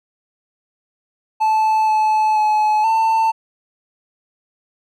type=tone with pitch steps; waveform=triangle; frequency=872 / 864 / 854 / 893 Hz; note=A5 / A5 / G#5 / A5; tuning=-16 / -32 / +48 / +25 cents; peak=-11 dBFS; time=1.4-3.32 s; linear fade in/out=20 ms; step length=480 ms; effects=none